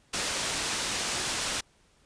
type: low-pass noise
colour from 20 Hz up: white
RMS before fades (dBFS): -31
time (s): 0.13-1.61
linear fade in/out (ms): 10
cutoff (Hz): 7300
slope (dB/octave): 12
effects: pink hiss -64 dBFS RMS until 2.05 s + resampled to 22050 Hz